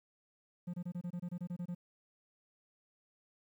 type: tone bursts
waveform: triangle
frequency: 175.9 Hz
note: F3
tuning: 13 cents sharp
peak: -35 dBFS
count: 12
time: 0.67-1.749 s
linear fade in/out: 10 ms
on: 67 ms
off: 25 ms
effects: 12-bit